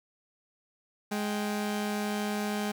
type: tone pair together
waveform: sawtooth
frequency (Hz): 208.9 / 782.8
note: G#3 / G5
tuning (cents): +10 / -3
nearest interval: octave + major seventh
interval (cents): 2287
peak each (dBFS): -26 / -34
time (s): 1.11-2.72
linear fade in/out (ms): 10
effects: none